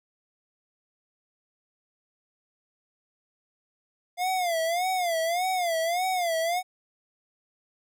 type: tone with vibrato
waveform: square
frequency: 698.5 Hz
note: F5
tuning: in tune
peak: -25 dBFS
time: 4.17-6.63 s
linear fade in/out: 50 ms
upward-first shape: sine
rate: 1.7 Hz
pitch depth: 130 cents each way
effects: none